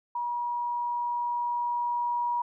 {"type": "tone with level ramp", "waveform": "sine", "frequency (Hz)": 960, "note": "B5", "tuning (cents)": -49, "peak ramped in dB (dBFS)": [-28, -25], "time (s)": [0.15, 2.42], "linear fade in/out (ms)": 5, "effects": []}